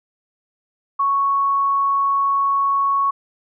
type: tone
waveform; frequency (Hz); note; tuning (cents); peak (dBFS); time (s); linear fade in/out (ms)
sine; 1108.7; C#6; 0; -15; 0.99-3.11; 10
effects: none